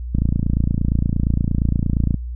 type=click train; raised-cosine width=5 ms; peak=-6 dBFS; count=58; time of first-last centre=0.15-2.143 s; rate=28.6 Hz; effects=added 60 Hz sine -25 dBFS peak until 2.35 s